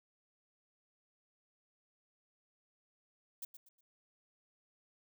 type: noise with echo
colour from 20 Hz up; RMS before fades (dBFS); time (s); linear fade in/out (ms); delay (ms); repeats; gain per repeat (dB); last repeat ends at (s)
violet; -43; 3.42-3.45; 5; 120; 3; -10; 3.81
effects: none